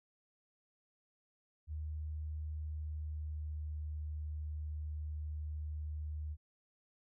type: tone with pitch glide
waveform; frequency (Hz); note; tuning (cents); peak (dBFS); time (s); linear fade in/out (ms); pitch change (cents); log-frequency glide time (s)
sine; 76.8 to 76.09; D#2 to D#2; -22 to -38; -38; 1.67-6.37; 50; -16; 2.55-3.73
effects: none